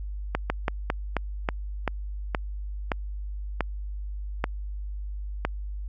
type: slowing click train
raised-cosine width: 0.5 ms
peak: -9 dBFS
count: 12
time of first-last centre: 0.35-5.45 s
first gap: 150 ms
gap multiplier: 1.21
effects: added 50 Hz sine -31 dBFS peak until 5.88 s